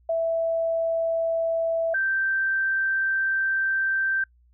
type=tone pair in turn; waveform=sine; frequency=659.3 / 1564.1 Hz; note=E5 / G6; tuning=0 / -4 cents; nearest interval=octave + minor third; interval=1496 cents; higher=second; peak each=-21 / -21 dBFS; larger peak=neither; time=0.09-1.94 / 1.94-4.24 s; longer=second; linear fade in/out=5 ms; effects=noise-tail reverb RT60 0.1 s tail -25 dB re dry + added 60 Hz sine -56 dBFS peak until 4.53 s